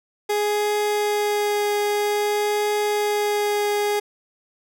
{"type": "tone with vibrato", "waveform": "30% pulse", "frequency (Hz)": 415.3, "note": "G#4", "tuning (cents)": 0, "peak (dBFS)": -17, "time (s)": [0.29, 4], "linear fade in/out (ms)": 10, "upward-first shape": "triangle", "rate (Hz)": 0.51, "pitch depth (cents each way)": 10, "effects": []}